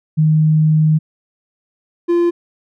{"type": "tone pair in turn", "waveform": ["sine", "triangle"], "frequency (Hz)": [155.56, 345], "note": ["D#3", "F4"], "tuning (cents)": [0, -21], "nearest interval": "octave + major second", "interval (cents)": 1379, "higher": "second", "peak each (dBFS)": -9, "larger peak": "neither", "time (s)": [[0.17, 0.99], [2.08, 2.31]], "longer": "first", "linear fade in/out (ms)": 20, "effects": []}